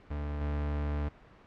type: tone with level steps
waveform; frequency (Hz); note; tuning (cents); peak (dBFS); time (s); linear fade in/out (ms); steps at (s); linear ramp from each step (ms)
40% pulse; 73.42; D2; 0; -32 / -29; 0.1-1.09; 10; 0.41; 5
effects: pink hiss -56 dBFS RMS until 1.46 s + low-pass 2000 Hz 12 dB/octave